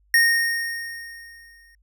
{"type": "tone with exponential decay", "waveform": "square", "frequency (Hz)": 1852, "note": "A#6", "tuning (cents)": -12, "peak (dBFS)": -13, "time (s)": [0.14, 1.75], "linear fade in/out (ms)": 2, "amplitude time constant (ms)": 350, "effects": ["added 50 Hz sine -58 dBFS peak until 1.82 s"]}